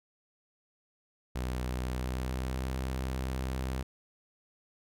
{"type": "tone with pitch glide", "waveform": "sawtooth", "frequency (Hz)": [62.7, 64.84], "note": ["B1", "C2"], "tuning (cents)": [27, -15], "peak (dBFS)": -28, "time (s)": [1.35, 3.83], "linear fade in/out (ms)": 10, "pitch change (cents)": 58, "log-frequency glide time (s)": [1.82, 2.72], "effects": []}